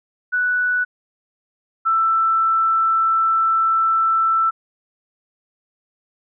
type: tone pair in turn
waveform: sine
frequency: 1480 / 1329.2 Hz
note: F#6 / E6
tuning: 0 / +14 cents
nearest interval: major second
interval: 186 cents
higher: first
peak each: -16 / -14 dBFS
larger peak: second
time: 0.32-0.85 / 1.85-4.51 s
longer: second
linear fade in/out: 20 ms
effects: none